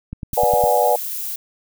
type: click train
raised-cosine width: 5 ms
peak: -16 dBFS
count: 6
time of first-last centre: 0.13-0.639 s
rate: 9.83 Hz
type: noise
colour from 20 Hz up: violet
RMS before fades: -27 dBFS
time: 0.33-1.36 s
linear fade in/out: 5 ms
type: chord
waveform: sine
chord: G# half-diminished seventh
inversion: first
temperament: equal with one note detuned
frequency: 493.9 / 587.3 / 723.9 / 830.6 Hz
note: B4 / D5 / F#5 / G#5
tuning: 0 / 0 / -38 / 0 cents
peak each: -19 dBFS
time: 0.37-0.96 s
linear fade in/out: 5 ms
effects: none